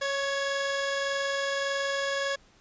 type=tone pair together; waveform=sawtooth; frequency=553 / 1680.7 Hz; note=C#5 / G#6; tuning=-4 / +20 cents; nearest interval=octave + perfect fifth; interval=1924 cents; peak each=-25 / -28 dBFS; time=0.01-2.36 s; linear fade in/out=10 ms; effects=pink hiss -60 dBFS RMS until 2.6 s + resampled to 16000 Hz